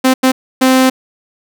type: tone bursts at uneven times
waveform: sawtooth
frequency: 259.9 Hz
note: C4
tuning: 11 cents flat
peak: -3 dBFS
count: 3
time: 0.04-0.14 / 0.23-0.32 / 0.61-0.9 s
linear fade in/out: 10 ms
effects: none